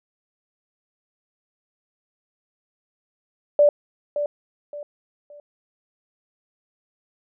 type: tone with echo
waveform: sine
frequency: 585 Hz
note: D5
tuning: 7 cents flat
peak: -11 dBFS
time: 3.59-3.69 s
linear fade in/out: 2 ms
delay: 570 ms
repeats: 3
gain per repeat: -10 dB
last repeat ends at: 5.4 s
effects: none